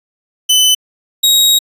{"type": "tone pair in turn", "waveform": "sawtooth", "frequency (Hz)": [3019, 3794], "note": ["F#7", "A#7"], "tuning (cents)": [34, 30], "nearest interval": "major third", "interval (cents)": 396, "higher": "second", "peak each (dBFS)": -4, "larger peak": "neither", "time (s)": [[0.49, 0.75], [1.23, 1.59]], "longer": "second", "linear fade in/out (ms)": 10, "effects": ["resampled to 32000 Hz"]}